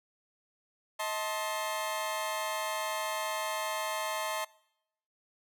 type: chord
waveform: sawtooth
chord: A diminished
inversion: second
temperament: just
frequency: 633.6 / 880 / 1056 Hz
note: Eb5 / A5 / C6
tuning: +31 / 0 / +16 cents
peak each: -33 dBFS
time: 0.99-4.45 s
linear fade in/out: 10 ms
effects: noise-tail reverb RT60 0.8 s tail -23 dB re dry